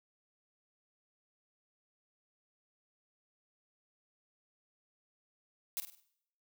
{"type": "noise with echo", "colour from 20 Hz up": "blue", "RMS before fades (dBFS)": -36, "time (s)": [5.77, 5.8], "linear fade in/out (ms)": 0, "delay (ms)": 50, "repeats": 4, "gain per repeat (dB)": -8, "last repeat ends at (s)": 6, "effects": ["noise-tail reverb RT60 0.7 s tail -18 dB re dry"]}